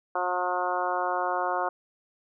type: harmonic tone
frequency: 180 Hz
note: F#3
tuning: 47 cents flat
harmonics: 2 / 3 / 4 / 5 / 6 / 7 / 8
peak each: -36 / -33 / -30 / -32 / -32 / -34 / -36 dBFS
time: 0.15-1.69 s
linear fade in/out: 5 ms
effects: none